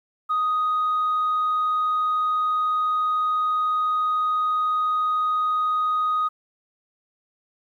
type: tone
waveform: sine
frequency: 1247 Hz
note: D#6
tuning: 3 cents sharp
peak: -18 dBFS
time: 0.29-6.29 s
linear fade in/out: 20 ms
effects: tanh soft clip ceiling -17 dBFS + 10-bit